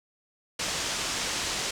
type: low-pass noise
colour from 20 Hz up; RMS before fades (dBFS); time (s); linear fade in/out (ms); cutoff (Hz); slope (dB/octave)
white; -31; 0.59-1.71; 5; 7300; 24
effects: none

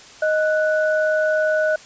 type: tone pair together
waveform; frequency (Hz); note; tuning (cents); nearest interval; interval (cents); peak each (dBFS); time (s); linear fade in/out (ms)
sine; 622.3 / 1480; D#5 / F#6; 0 / 0; octave + minor third; 1500; -17 / -22; 0.22-1.76; 5
effects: white hiss -43 dBFS RMS until 1.85 s + resampled to 16000 Hz

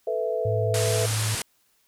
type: chord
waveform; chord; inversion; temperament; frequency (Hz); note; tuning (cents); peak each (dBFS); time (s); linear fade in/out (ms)
sine; A suspended second; none; just; 440 / 495 / 660; A4 / B4 / E5; 0 / +4 / +2; -28; 0.07-1.06; 5
type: tone with pitch glide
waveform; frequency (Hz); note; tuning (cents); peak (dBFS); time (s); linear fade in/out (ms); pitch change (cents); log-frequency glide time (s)
sine; 107.5 to 108.81; A2 to A2; -40 to -19; -24; 0.45-1.35; 5; +21; 0.84-1.04
type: low-pass noise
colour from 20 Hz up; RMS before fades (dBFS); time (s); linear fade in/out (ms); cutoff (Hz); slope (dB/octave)
white; -30; 0.74-1.42; 2; 11000; 48
effects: white hiss -66 dBFS RMS until 1.87 s

